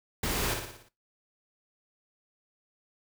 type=noise with echo; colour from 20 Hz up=pink; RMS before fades=-31 dBFS; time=0.23-0.54 s; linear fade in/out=5 ms; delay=58 ms; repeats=6; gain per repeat=-5 dB; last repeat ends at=0.888 s; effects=noise-tail reverb RT60 0.2 s tail -17 dB re dry